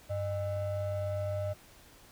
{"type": "ring-modulated tone", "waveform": "triangle", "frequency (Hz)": 353.4, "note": "F4", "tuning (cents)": 21, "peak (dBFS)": -26, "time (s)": [0.09, 1.54], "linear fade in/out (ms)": 20, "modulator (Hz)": 256, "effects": ["pink hiss -57 dBFS RMS until 2.11 s"]}